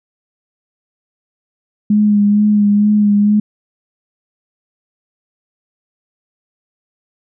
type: tone with vibrato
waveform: sine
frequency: 207.4 Hz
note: G#3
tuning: 2 cents flat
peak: -8 dBFS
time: 1.9-3.4 s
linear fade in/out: 5 ms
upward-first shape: sine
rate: 2.2 Hz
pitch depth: 26 cents each way
effects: none